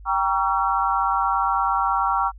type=chord; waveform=sine; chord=G diminished seventh; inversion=none; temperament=just; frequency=784 / 940.8 / 1128.9 / 1354.7 Hz; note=G5 / Bb5 / Db6 / Fb6; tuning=0 / +16 / +31 / +47 cents; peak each=-24 dBFS; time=0.05-2.32 s; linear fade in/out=50 ms; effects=added 50 Hz sine -39 dBFS peak until 2.38 s